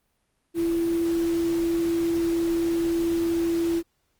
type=tone in noise; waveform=sine; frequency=335.7 Hz; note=E4; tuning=32 cents sharp; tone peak=-21 dBFS; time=0.54-3.83 s; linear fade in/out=50 ms; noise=pink; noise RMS=-39 dBFS; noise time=0.54-3.83 s; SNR=+15 dB; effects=pink hiss -72 dBFS RMS until 4.19 s + Opus 32 kbps